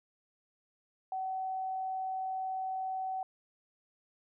sine tone, 757 Hz, F#5, 39 cents sharp, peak -33 dBFS, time 1.12-3.23 s, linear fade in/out 2 ms, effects none

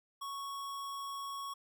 square tone, 1108.7 Hz, C#6, in tune, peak -40 dBFS, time 0.21-1.54 s, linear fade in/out 10 ms, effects none

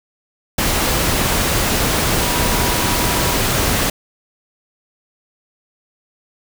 sine tone in noise, 968 Hz, B5, 35 cents flat, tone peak -26 dBFS, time 2.2-3.36 s, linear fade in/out 5 ms, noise pink, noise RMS -17 dBFS, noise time 0.58-3.9 s, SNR -12 dB, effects none

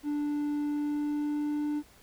triangle tone with pitch glide, 293.7 to 296.6 Hz, D4 to D4, 0 to +17 cents, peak -26 dBFS, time 0.03-1.83 s, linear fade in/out 50 ms, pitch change +17 cents, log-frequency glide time 0.64-1.7 s, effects pink hiss -58 dBFS RMS until 2.02 s

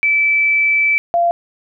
sine tone pair in turn, 2315 / 688.3 Hz, D7 / F5, -25 / -25 cents, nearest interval octave + major sixth, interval 2100 cents, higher first, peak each -11 dBFS, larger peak neither, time 0.03-0.98 / 1.14-1.31 s, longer first, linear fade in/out 0 ms, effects none

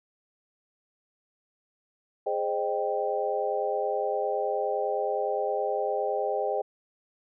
sine chord, Ab major seventh, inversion none, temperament equal with one note detuned, 415.3 / 523.3 / 613 / 784 Hz, Ab4 / C5 / Eb5 / G5, 0 / 0 / -26 / 0 cents, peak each -31 dBFS, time 2.26-6.62 s, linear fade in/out 10 ms, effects none

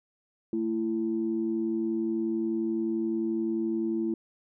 sine tone pair together, 222.9 / 334.4 Hz, A3 / E4, +23 / +25 cents, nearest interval perfect fifth, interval 702 cents, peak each -30 / -27 dBFS, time 0.53-4.14 s, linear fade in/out 2 ms, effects tanh soft clip ceiling -18 dBFS

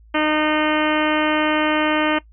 harmonic tone, 306.3 Hz, D#4, 27 cents flat, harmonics 1 / 2 / 3 / 4 / 5 / 6 / 7 / 8 / 9 / 10, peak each -20 / -23 / -25 / -26 / -27 / -28 / -28 / -29 / -30 / -30 dBFS, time 0.14-2.19 s, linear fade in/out 10 ms, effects noise-tail reverb RT60 0.1 s tail -19 dB re dry + added 55 Hz sine -45 dBFS peak until 2.32 s

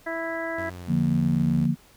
harmonic tone, 329.6 Hz, E4, in tune, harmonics 1 / 2 / 3 / 4 / 5 / 6, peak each -34 / -31 / -38 / -40 / -34 / -36 dBFS, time 0.06-0.7 s, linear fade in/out 10 ms
sawtooth linear sweep, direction down, 92.5 to 76 Hz, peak -33 dBFS, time 0.58-1.66 s, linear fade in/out 5 ms
sine chord, Bb major, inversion first, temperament equal, 146.83 / 174.61 / 233.1 Hz, D3 / F3 / Bb3, 0 / 0 / 0 cents, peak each -24 dBFS, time 0.87-1.76 s, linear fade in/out 50 ms
effects pink hiss -55 dBFS RMS until 1.96 s

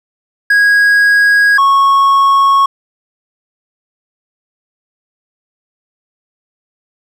triangle tone pair in turn, 1650 / 1101.2 Hz, G#6 / C#6, -12 / -12 cents, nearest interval perfect fifth, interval 700 cents, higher first, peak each -4 dBFS, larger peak neither, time 0.5-1.58 / 1.58-2.66 s, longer neither, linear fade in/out 5 ms, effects none

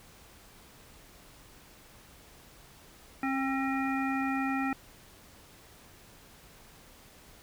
harmonic tone with a mistuned harmonic, 269.2 Hz, C4, 49 cents sharp, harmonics 1 / 3 / 5 / 7 / 9, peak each -30 / -35 / -37 / -38 / -40 dBFS, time 3.23-4.73 s, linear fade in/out 2 ms, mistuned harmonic 3, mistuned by -24 cents, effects pink hiss -55 dBFS RMS until 7.42 s

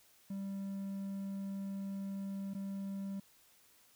triangle tone with dropouts, 196 Hz, G3, in tune, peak -36 dBFS, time 0.3-3.2 s, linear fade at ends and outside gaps 5 ms, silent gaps 2.537-2.548 s, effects white hiss -66 dBFS RMS until 3.95 s

